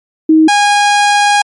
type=tone pair in turn; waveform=sine / sawtooth; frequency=315.7 / 820.2 Hz; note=D#4 / G#5; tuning=+25 / -22 cents; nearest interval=octave + perfect fourth; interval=1653 cents; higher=second; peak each=-3 dBFS; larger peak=neither; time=0.29-0.48 / 0.48-1.42 s; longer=second; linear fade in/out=5 ms; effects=low-pass 9000 Hz 12 dB/octave + MP3 48 kbps